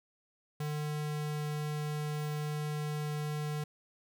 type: tone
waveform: square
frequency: 150.1 Hz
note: D3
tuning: 38 cents sharp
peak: -34 dBFS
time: 0.6-3.64 s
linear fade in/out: 5 ms
effects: none